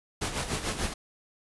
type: noise with tremolo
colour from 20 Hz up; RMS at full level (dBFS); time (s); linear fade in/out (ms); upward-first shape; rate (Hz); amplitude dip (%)
pink; -29; 0.21-0.94; 10; sine; 6.8; 65
effects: resampled to 24000 Hz